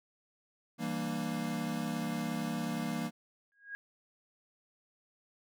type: chord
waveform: square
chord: E half-diminished seventh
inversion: none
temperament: equal with one note detuned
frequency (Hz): 164.81 / 196 / 233.1 / 299.5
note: E3 / G3 / Bb3 / D4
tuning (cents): 0 / 0 / 0 / +34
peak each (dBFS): -40 / -41 / -37 / -43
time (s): 0.78-3.11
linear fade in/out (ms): 50
type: tone with exponential growth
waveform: sine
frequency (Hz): 1640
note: G#6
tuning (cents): -22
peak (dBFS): -36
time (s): 3.52-3.75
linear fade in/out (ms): 0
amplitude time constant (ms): 49
effects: none